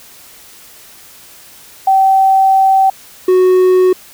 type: tone pair in turn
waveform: sine / triangle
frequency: 771 / 368.9 Hz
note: G5 / F#4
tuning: -29 / -5 cents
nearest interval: octave + minor second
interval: 1276 cents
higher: first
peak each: -6 / -4 dBFS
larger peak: second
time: 1.87-2.9 / 3.28-3.93 s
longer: first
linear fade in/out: 5 ms
effects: white hiss -39 dBFS RMS until 4.13 s